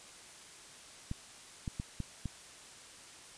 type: clicks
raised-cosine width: 5 ms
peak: -24 dBFS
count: 5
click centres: 1.114 / 1.678 / 1.799 / 2.003 / 2.257 s
effects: white hiss -53 dBFS RMS until 3.37 s + resampled to 22050 Hz